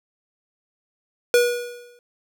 square tone with exponential decay, 483.6 Hz, B4, 36 cents flat, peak -12 dBFS, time 1.34-1.99 s, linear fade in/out 1 ms, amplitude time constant 140 ms, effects none

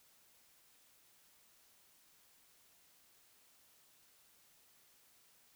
silence, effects white hiss -68 dBFS RMS until 5.55 s

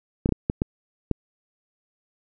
clicks, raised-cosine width 3 ms, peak -8 dBFS, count 6, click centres 0.259 / 0.291 / 0.323 / 0.499 / 0.619 / 1.113 s, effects none

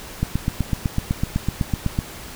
click train, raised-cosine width 5 ms, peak -7 dBFS, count 15, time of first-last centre 0.23-1.989 s, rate 7.96 Hz, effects pink hiss -37 dBFS RMS until 2.35 s

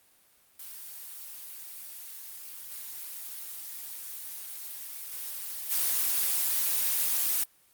blue noise with level steps, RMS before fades -43 / -40 / -37 / -27 dBFS, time 0.59-7.44 s, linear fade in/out 5 ms, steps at 2.7 / 5.11 / 5.7 s, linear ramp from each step 20 ms, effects white hiss -63 dBFS RMS until 7.73 s + Opus 32 kbps

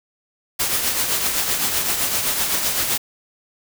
white noise with tremolo, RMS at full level -19 dBFS, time 0.59-2.98 s, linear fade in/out 10 ms, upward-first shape triangle, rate 7.8 Hz, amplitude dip 50%, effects none

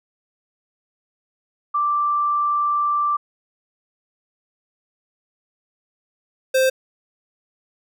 sine / square tone pair in turn, 1174.7 / 523.3 Hz, D6 / C5, 0 / 0 cents, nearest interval octave + major second, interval 1400 cents, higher first, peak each -17 / -15 dBFS, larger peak second, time 1.74-3.17 / 6.54-6.7 s, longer first, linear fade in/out 10 ms, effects none

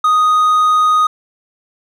triangle tone, 1244.5 Hz, D#6, in tune, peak -7 dBFS, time 0.04-1.07 s, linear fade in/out 5 ms, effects none

